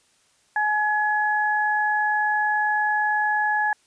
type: tone pair together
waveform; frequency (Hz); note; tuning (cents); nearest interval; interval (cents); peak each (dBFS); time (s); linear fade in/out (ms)
sine; 845.5 / 1691; G#5 / G#6; +31 / +31; octave; 1200; -22; 0.56-3.73; 2
effects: white hiss -62 dBFS RMS until 3.86 s + resampled to 22050 Hz